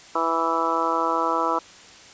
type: harmonic tone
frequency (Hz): 164.81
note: E3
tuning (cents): 0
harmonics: 2 / 3 / 4 / 5 / 6 / 7 / 8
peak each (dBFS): -30 / -29 / -30 / -31 / -25 / -28 / -26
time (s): 0.15-1.59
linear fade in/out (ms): 5
effects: white hiss -46 dBFS RMS until 2.13 s + resampled to 16000 Hz